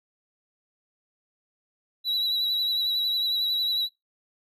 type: tone with vibrato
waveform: triangle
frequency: 3914 Hz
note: B7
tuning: 16 cents flat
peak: -22 dBFS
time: 2.04-3.89 s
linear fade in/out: 50 ms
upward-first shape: triangle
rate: 11 Hz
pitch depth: 38 cents each way
effects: noise-tail reverb RT60 0.2 s tail -25 dB re dry